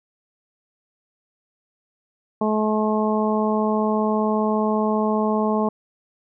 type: harmonic tone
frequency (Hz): 214.9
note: A3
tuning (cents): -41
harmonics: 1 / 2 / 3 / 4 / 5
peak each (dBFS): -21 / -24 / -26 / -27 / -28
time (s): 2.41-5.69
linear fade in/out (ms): 5
effects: none